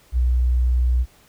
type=tone with tanh clipping; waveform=triangle; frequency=61.74 Hz; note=B1; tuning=in tune; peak=-15 dBFS; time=0.12-1.06 s; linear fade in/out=50 ms; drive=4 dB; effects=pink hiss -54 dBFS RMS until 1.28 s